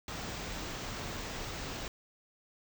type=band-stop noise; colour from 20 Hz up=pink; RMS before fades=-40 dBFS; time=0.08-1.88 s; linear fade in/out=2 ms; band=7600 to 16000 Hz; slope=48 dB/octave; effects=none